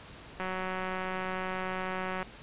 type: click train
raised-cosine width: 0.5 ms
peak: -20 dBFS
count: 341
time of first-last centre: 0.4-2.228 s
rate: 186 Hz
effects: pink hiss -49 dBFS RMS until 2.42 s + resampled to 8000 Hz